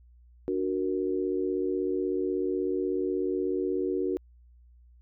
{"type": "chord", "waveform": "sine", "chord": "D augmented", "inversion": "none", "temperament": "equal", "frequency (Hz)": [293.7, 370, 466.2], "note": ["D4", "F#4", "A#4"], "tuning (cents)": [0, 0, 0], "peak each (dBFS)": [-32, -28, -33], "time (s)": [0.48, 4.17], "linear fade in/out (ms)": 0, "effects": ["added 60 Hz sine -53 dBFS peak until 5.01 s"]}